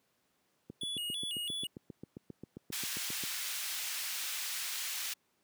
click train, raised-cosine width 3 ms, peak -29 dBFS, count 20, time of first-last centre 0.7-3.237 s, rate 7.49 Hz
square tone with vibrato, 3136 Hz, G7, in tune, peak -36 dBFS, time 0.81-1.67 s, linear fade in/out 5 ms, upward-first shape square, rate 3 Hz, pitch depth 150 cents each way
pink high-pass noise, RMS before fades -38 dBFS, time 2.72-5.14 s, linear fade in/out 10 ms, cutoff 2300 Hz, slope 12 dB/octave
effects pink hiss -75 dBFS RMS until 5.43 s + high-pass 150 Hz 12 dB/octave

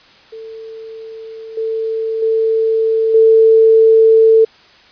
sine tone with level steps, 445.8 Hz, A4, 23 cents sharp, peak -28 / -16 / -11 / -5 dBFS, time 0.32-4.45 s, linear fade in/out 10 ms, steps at 1.57 / 2.22 / 3.14 s, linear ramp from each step 5 ms, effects white hiss -45 dBFS RMS until 4.91 s + resampled to 11025 Hz

